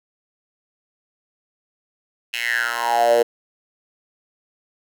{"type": "tone with high-pass filter sweep", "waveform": "10% pulse", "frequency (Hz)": 118.3, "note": "A#2", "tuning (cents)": 26, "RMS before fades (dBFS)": -19, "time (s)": [2.33, 3.23], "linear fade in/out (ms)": 10, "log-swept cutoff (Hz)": [2600, 470], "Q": 7.5, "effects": []}